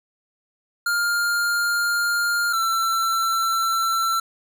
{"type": "tone pair in turn", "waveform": "square", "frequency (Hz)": [1405, 1345], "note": ["F6", "E6"], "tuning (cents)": [10, 34], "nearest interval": "minor second", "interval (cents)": 76, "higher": "first", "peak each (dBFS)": -20, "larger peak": "neither", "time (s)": [[0.86, 2.53], [2.53, 4.2]], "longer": "neither", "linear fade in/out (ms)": 5, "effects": []}